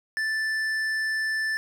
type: tone with tanh clipping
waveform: sine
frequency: 1760 Hz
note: A6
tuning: in tune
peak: -26 dBFS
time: 0.17-1.57 s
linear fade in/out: 0 ms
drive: 10 dB
effects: none